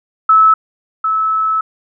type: tone pair in turn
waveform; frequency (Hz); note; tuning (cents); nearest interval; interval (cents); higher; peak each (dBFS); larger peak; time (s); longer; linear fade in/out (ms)
sine; 1302 / 1302; E6 / E6; -22 / -22; unison; 0; neither; -5 / -12; first; 0.29-0.54 / 1.04-1.61; second; 5
effects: none